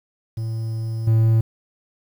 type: tone with level steps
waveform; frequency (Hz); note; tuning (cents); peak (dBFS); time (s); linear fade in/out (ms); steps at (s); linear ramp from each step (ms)
triangle; 112.2; A2; +34; -21 / -11; 0.37-1.41; 5; 1.07; 5
effects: 8-bit